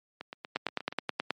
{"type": "two click trains", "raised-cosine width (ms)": 0.3, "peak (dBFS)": [-23, -12], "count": [7, 8], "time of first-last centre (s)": [[0.21, 0.925], [0.56, 1.306]], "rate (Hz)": [8.39, 9.38], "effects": ["high-pass 200 Hz 12 dB/octave", "MP3 48 kbps"]}